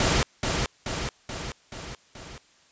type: noise with echo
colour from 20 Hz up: pink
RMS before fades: -22 dBFS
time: 0-0.23 s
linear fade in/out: 2 ms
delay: 430 ms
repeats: 5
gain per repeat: -4 dB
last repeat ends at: 2.38 s
effects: white hiss -59 dBFS RMS until 2.71 s + resampled to 16000 Hz